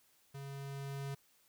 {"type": "tone with level ramp", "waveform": "square", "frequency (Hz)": 138.59, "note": "C#3", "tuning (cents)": 0, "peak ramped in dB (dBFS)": [-45, -39], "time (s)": [0.34, 1.15], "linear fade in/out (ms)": 10, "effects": ["white hiss -70 dBFS RMS until 1.48 s"]}